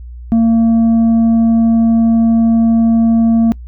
sine tone with tanh clipping, 228.1 Hz, A#3, 37 cents flat, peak -8 dBFS, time 0.32-3.52 s, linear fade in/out 0 ms, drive 4 dB, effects noise-tail reverb RT60 0.1 s tail -24 dB re dry + added 60 Hz sine -27 dBFS peak until 3.67 s

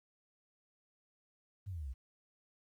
sine exponential sweep, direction down, 103.83 to 59.4 Hz, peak -39 dBFS, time 1.66-1.94 s, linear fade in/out 20 ms, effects 12-bit

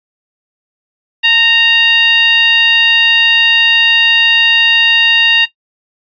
sine tone with frequency modulation, 2787 Hz, F7, 4 cents flat, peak -5 dBFS, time 1.23-5.46 s, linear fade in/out 20 ms, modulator 940 Hz, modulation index 0.96, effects noise-tail reverb RT60 0.1 s tail -17 dB re dry + resampled to 11025 Hz

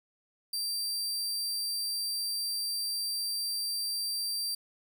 sawtooth tone, 4699 Hz, D8, in tune, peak -28 dBFS, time 0.53-4.55 s, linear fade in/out 5 ms, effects none

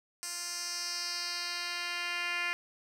10% pulse tone with band-pass filter sweep, 349.2 Hz, F4, in tune, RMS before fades -36 dBFS, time 0.23-2.53 s, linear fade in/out 0 ms, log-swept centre 7400 to 2500 Hz, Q 2.4, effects none

